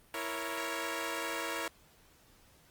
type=chord; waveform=10% pulse; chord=A# diminished; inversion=second; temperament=equal; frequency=329.6 / 466.2 / 554.4 Hz; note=E4 / A#4 / C#5; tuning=0 / 0 / 0 cents; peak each=-31 dBFS; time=0.14-1.68 s; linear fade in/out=2 ms; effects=pink hiss -63 dBFS RMS until 2.7 s + Opus 32 kbps